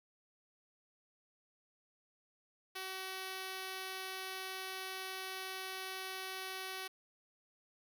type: tone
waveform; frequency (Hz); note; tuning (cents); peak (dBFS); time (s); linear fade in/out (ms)
5% pulse; 378.1; F#4; +38; -30; 2.75-6.88; 10
effects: none